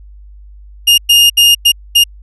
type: tone bursts at uneven times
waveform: 40% pulse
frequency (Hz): 2834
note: F7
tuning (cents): +25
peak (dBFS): -3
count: 5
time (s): 0.87-0.98 / 1.09-1.3 / 1.37-1.55 / 1.65-1.72 / 1.95-2.04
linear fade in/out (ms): 10
effects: added 50 Hz sine -33 dBFS peak until 2.22 s + resampled to 32000 Hz